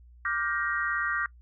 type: chord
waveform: sine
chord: G minor seventh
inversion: second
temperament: just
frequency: 1176 / 1411.2 / 1568 / 1881.6 Hz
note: D6 / F6 / G6 / Bb6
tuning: +2 / +18 / 0 / +16 cents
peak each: -32 dBFS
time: 0.25-1.26 s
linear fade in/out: 2 ms
effects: noise-tail reverb RT60 0.1 s tail -22 dB re dry + added 60 Hz sine -50 dBFS peak until 1.41 s